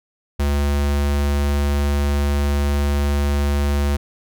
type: tone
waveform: square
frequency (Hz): 71.6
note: D2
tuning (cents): -43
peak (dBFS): -17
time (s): 0.39-3.97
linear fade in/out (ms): 10
effects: none